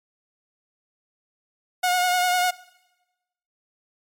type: tone with vibrato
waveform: sawtooth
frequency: 723 Hz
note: F#5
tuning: 40 cents flat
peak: -15 dBFS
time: 1.83-2.51 s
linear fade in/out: 10 ms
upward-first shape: sine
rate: 10 Hz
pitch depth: 24 cents each way
effects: noise-tail reverb RT60 1.0 s tail -20 dB re dry + MP3 96 kbps